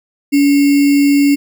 sine tone with sample-and-hold, 283.9 Hz, C#4, 41 cents sharp, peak -7 dBFS, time 0.32-1.36 s, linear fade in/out 20 ms, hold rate 2450 Hz, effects none

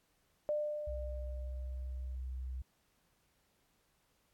sine tone with exponential decay, 598 Hz, D5, 31 cents sharp, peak -30 dBFS, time 0.49-2.15 s, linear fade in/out 0 ms, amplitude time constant 360 ms
sine tone, 63.9 Hz, C2, 40 cents flat, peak -38 dBFS, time 0.87-2.62 s, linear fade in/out 5 ms
effects pink hiss -75 dBFS RMS until 4.33 s + AAC 64 kbps

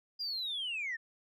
sine linear sweep, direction down, 4892 to 1760 Hz, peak -33 dBFS, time 0.19-0.97 s, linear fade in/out 20 ms, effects tanh soft clip ceiling -31 dBFS

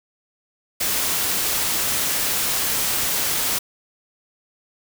white noise, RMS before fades -22 dBFS, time 0.8-3.59 s, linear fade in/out 10 ms, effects none

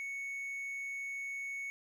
triangle tone, 2217 Hz, C#7, in tune, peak -36 dBFS, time 0-1.7 s, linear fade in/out 0 ms, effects none

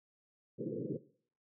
white band-pass noise, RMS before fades -39 dBFS, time 0.58-0.98 s, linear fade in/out 20 ms, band 120 to 510 Hz, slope 96 dB/octave, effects noise-tail reverb RT60 0.5 s tail -17 dB re dry

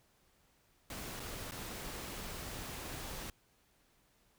pink noise with dropouts, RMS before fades -44 dBFS, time 0.9-3.3 s, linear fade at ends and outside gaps 2 ms, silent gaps 1.197-1.201 / 1.511-1.519 s, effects pink hiss -71 dBFS RMS until 4.38 s

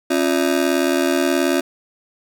30% pulse ring-modulated tone, 311.1 Hz, D#4, in tune, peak -10 dBFS, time 0.1-1.61 s, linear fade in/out 10 ms, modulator 39.3 Hz, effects none

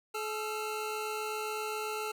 25% pulse tone pair together, 429 / 1354.5 Hz, A4 / E6, -44 / +47 cents, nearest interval octave + minor sixth, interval 1991 cents, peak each -32 / -35 dBFS, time 0.14-2.12 s, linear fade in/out 10 ms, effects none

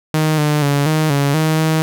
sawtooth tone with pitch steps, 155.8 / 149.7 / 142.4 / 156.1 / 141.2 / 157.4 / 158.4 Hz, D#3 / D3 / C#3 / D#3 / C#3 / D#3 / D#3, +3 / +33 / +47 / +6 / +32 / +20 / +31 cents, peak -9 dBFS, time 0.14-1.82 s, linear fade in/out 0 ms, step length 240 ms, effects none

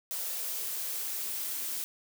blue noise with high-pass filter sweep, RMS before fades -35 dBFS, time 0.11-1.84 s, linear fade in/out 0 ms, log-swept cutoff 520 to 260 Hz, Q 3.3, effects none

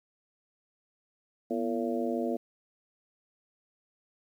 harmonic tone with a mistuned harmonic, 113.4 Hz, A#2, 47 cents flat, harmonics 2 / 3 / 4 / 5 / 6, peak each -32 / -34 / -35 / -36 / -37 dBFS, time 1.5-2.37 s, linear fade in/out 10 ms, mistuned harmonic 2, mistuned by +120 cents, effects 10-bit

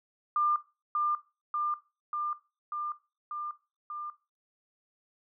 sine tone with echo, 1198 Hz, D6, 34 cents sharp, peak -24 dBFS, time 0.36-0.56 s, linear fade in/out 2 ms, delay 590 ms, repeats 6, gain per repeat -2 dB, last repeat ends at 4.1 s, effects noise-tail reverb RT60 0.3 s tail -17 dB re dry

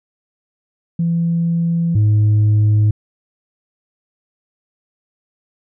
sine tone pair in turn, 168.3 / 105.92 Hz, E3 / G#2, +36 / +35 cents, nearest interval minor sixth, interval 801 cents, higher first, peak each -13 / -7 dBFS, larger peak second, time 0.99-1.95 / 1.95-2.91 s, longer neither, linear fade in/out 5 ms, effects tanh soft clip ceiling -9 dBFS

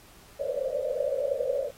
pink band-pass noise, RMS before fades -29 dBFS, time 0.39-1.71 s, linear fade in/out 20 ms, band 500 to 590 Hz, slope 96 dB/octave, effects pink hiss -54 dBFS RMS until 1.77 s + AAC 48 kbps

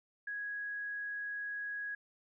sine tone, 1661.2 Hz, G#6, in tune, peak -37 dBFS, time 0.27-1.95 s, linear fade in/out 5 ms, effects none

